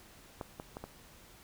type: clicks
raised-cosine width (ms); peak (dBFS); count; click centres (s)
1; -24 / -27 / -27 / -27; 4; 0.412 / 0.599 / 0.769 / 0.84
effects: pink hiss -57 dBFS RMS until 1.43 s